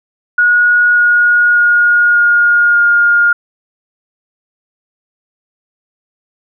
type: tone with pitch steps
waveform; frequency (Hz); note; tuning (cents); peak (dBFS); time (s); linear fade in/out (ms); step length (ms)
sine; 1450 / 1441.6 / 1433.3 / 1425.1 / 1416.9; F#6 / F#6 / F6 / F6 / F6; -35 / -45 / +45 / +35 / +25; -6; 0.38-3.33; 5; 590
effects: none